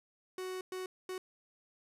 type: tone bursts at uneven times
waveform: 45% pulse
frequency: 371.2 Hz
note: F#4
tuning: 6 cents sharp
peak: -38 dBFS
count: 3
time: 0.38-0.61 / 0.72-0.86 / 1.09-1.18 s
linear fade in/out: 2 ms
effects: resampled to 32000 Hz